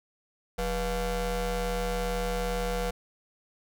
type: ring-modulated tone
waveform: 30% pulse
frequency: 222.8 Hz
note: A3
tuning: 22 cents sharp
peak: -22 dBFS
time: 0.58-2.91 s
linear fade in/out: 10 ms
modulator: 264 Hz
effects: none